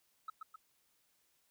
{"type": "tone with echo", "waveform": "sine", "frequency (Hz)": 1291, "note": "E6", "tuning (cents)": -37, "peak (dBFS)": -37, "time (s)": [0.28, 0.3], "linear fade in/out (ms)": 5, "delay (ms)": 130, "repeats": 2, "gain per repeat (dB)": -5, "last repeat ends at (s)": 0.56, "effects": ["tanh soft clip ceiling -38 dBFS", "white hiss -75 dBFS RMS until 1.5 s"]}